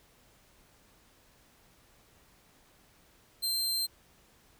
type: tone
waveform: sawtooth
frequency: 4141 Hz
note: C8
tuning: 19 cents flat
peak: -26 dBFS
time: 3.42-3.87 s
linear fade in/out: 20 ms
effects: pink hiss -63 dBFS RMS until 4.59 s